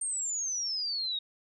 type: exponential sweep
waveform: sine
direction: down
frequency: 8820 to 3729 Hz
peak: -30 dBFS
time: 0.01-1.19 s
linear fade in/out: 5 ms
effects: none